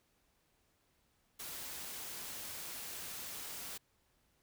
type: noise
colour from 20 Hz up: white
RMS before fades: -45 dBFS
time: 1.39-3.78 s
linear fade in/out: 10 ms
effects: pink hiss -75 dBFS RMS until 4.42 s